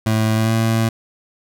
25% pulse tone with pitch glide, 110 to 112.51 Hz, A2 to A2, 0 to +39 cents, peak -11 dBFS, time 0.06-0.89 s, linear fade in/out 5 ms, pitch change +39 cents, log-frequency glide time 0.34-0.52 s, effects none

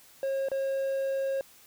triangle tone with dropouts, 541 Hz, C#5, 42 cents flat, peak -25 dBFS, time 0.23-1.41 s, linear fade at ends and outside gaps 1 ms, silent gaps 0.486-0.516 s, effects white hiss -56 dBFS RMS until 1.66 s

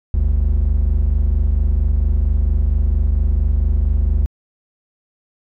triangle tone pair together, 50.02 / 74.4 Hz, G1 / D2, +36 / +23 cents, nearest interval perfect fifth, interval 687 cents, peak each -13 dBFS, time 0.14-4.26 s, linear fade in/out 0 ms, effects tanh soft clip ceiling -6 dBFS

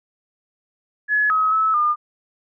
sine tone with pitch steps, 1698 / 1275 / 1300 / 1210 Hz, G#6 / D#6 / E6 / D#6, +38 / +42 / -24 / -49 cents, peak -15 dBFS, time 1.08-1.96 s, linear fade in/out 50 ms, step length 220 ms, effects none

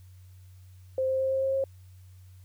sine tone with pitch steps, 523.3 / 526.3 / 529.4 / 532.4 / 535.5 / 538.6 Hz, C5 / C5 / C5 / C5 / C5 / C#5, 0 / +10 / +20 / +30 / +40 / -50 cents, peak -24 dBFS, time 0.98-1.64 s, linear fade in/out 2 ms, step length 110 ms, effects added 92 Hz sine -48 dBFS peak until 2.44 s + white hiss -66 dBFS RMS until 2.44 s

